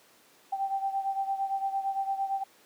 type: beating tone pair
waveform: sine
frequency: 780 / 788.8 Hz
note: G5 / G5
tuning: -9 / +11 cents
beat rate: 8.8 Hz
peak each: -29 / -34 dBFS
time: 0.52-2.44 s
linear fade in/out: 10 ms
effects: pink hiss -59 dBFS RMS until 2.65 s + high-pass 300 Hz 12 dB/octave